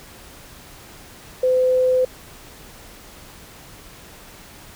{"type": "tone", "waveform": "sine", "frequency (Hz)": 510, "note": "C5", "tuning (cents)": -44, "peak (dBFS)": -14, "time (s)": [1.43, 2.05], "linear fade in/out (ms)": 5, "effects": ["pink hiss -43 dBFS RMS until 4.75 s"]}